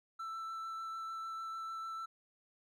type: tone with vibrato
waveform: triangle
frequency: 1329 Hz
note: E6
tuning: 14 cents sharp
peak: -38 dBFS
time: 0.19-2.06 s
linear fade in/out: 10 ms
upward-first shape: triangle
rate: 6.7 Hz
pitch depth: 11 cents each way
effects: none